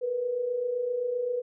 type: tone pair together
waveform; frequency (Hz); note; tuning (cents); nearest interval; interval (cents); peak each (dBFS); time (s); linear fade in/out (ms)
sine; 465.4 / 493.1; A#4 / B4; -3 / -3; minor second; 100; -35 / -27; 0.01-1.42; 20
effects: none